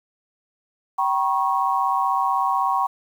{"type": "tone cluster", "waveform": "sine", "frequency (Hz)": [772, 961, 1097], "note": ["G5", "B5", "C#6"], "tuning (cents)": [-27, -48, -18], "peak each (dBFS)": [-23, -23, -22], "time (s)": [0.98, 2.87], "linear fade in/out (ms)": 10, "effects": ["8-bit"]}